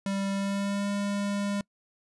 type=tone with pitch glide; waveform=square; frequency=196.6 to 201.7 Hz; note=G3 to G3; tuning=+5 to +50 cents; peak=-28 dBFS; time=0.06-1.61 s; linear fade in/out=2 ms; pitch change=+45 cents; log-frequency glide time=0.32-0.9 s; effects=noise-tail reverb RT60 0.1 s tail -25 dB re dry + resampled to 24000 Hz